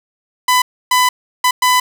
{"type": "tone bursts at uneven times", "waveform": "sawtooth", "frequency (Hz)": 1001, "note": "B5", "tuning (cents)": 23, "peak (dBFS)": -6, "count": 4, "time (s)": [[0.48, 0.62], [0.91, 1.09], [1.44, 1.51], [1.62, 1.8]], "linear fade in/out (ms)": 5, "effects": []}